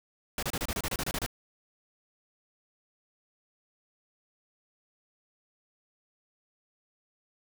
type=noise bursts; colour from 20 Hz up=pink; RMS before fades=-32 dBFS; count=12; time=0.38-1.263 s; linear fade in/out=2 ms; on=47 ms; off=29 ms; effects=none